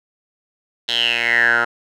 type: tone with band-pass filter sweep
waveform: 10% pulse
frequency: 118 Hz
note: A#2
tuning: 22 cents sharp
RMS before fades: -17 dBFS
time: 0.88-1.65 s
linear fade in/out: 10 ms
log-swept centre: 3600 to 1300 Hz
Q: 8.7
effects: none